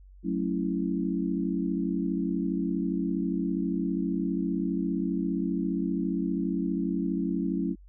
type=chord; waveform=sine; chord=F# minor seventh; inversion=none; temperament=equal; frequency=185 / 220 / 277.2 / 329.6 Hz; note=F#3 / A3 / C#4 / E4; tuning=0 / 0 / 0 / 0 cents; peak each=-30 / -33 / -31 / -32 dBFS; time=0.23-7.76 s; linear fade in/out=50 ms; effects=added 47 Hz sine -48 dBFS peak until 7.88 s